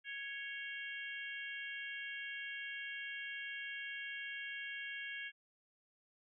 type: harmonic tone with a mistuned harmonic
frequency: 554.4 Hz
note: C#5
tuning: in tune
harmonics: 3 / 4 / 5 / 6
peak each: -45 / -47 / -49 / -51 dBFS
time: 0.04-5.32 s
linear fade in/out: 50 ms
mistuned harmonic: 6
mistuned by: -62 cents
effects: none